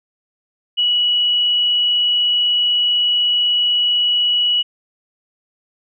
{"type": "tone", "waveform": "sine", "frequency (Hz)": 2931, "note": "F#7", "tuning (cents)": -17, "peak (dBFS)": -13, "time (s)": [0.77, 4.63], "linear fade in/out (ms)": 20, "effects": []}